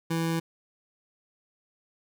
25% pulse tone, 164.81 Hz, E3, in tune, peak -22 dBFS, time 0.1-0.4 s, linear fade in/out 10 ms, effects none

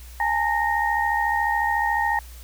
sine tone cluster, 829 / 903 / 1857 Hz, G#5 / A5 / A#6, -3 / +45 / -7 cents, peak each -24 dBFS, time 0.2-2.19 s, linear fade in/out 2 ms, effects added 60 Hz sine -39 dBFS peak until 2.43 s + white hiss -48 dBFS RMS until 2.43 s

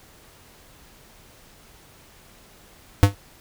square tone with exponential decay, 100 Hz, G2, 35 cents sharp, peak -6 dBFS, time 3.03-3.15 s, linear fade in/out 0 ms, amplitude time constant 25 ms, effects pink hiss -51 dBFS RMS until 3.4 s

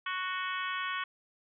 harmonic tone with a mistuned harmonic, 370 Hz, F#4, in tune, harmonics 3 / 4 / 5 / 6 / 7 / 8 / 9, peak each -36 / -38 / -40 / -42 / -43 / -44 / -45 dBFS, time 0.06-1.04 s, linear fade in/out 5 ms, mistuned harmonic 8, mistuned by +37 cents, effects none

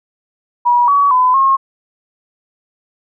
sine tone with pitch steps, 966 / 1132 / 1009 / 1079 Hz, B5 / C#6 / B5 / C#6, -39 / +36 / +37 / -47 cents, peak -8 dBFS, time 0.65-1.57 s, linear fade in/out 20 ms, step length 230 ms, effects none

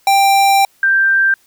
square / sine tone pair in turn, 788 / 1576 Hz, G5 / G6, +9 / +9 cents, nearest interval octave, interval 1200 cents, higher second, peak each -9 dBFS, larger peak neither, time 0.07-0.65 / 0.83-1.34 s, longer first, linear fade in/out 2 ms, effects white hiss -54 dBFS RMS until 1.46 s

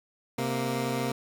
15% pulse tone pair together, 130.82 / 233.1 Hz, C3 / A#3, 0 / 0 cents, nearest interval minor seventh, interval 1000 cents, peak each -24 dBFS, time 0.38-1.12 s, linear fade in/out 5 ms, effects none

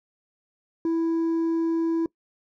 triangle tone with hard clipping, 329.6 Hz, E4, in tune, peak -20 dBFS, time 0.85-2.06 s, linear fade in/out 2 ms, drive 1 dB, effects noise-tail reverb RT60 0.1 s tail -22 dB re dry

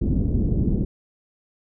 pink low-pass noise, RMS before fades -21 dBFS, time 0.01-0.85 s, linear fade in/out 10 ms, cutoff 330 Hz, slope 24 dB/octave, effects none

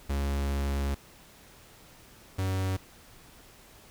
45% pulse tone pair in turn, 69.8 / 94.53 Hz, C#2 / F#2, +13 / +38 cents, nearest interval perfect fourth, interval 525 cents, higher second, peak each -27 dBFS, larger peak neither, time 0.09-0.95 / 2.38-2.77 s, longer first, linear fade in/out 10 ms, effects pink hiss -54 dBFS RMS until 3.9 s

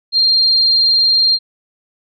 sine tone, 4193 Hz, C8, 3 cents sharp, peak -9 dBFS, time 0.12-1.39 s, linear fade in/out 50 ms, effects none

